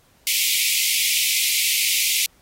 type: high-pass noise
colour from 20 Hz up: pink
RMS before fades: -21 dBFS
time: 0.27-2.26 s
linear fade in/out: 0 ms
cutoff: 2100 Hz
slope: 96 dB/octave
effects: pink hiss -58 dBFS RMS until 2.41 s + AAC 48 kbps